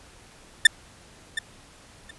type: tone with echo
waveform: 30% pulse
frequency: 1785 Hz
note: A6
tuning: 24 cents sharp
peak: -6 dBFS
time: 0.65-0.67 s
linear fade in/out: 5 ms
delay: 720 ms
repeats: 2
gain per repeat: -15 dB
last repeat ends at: 2.11 s
effects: pink hiss -51 dBFS RMS until 2.18 s + resampled to 24000 Hz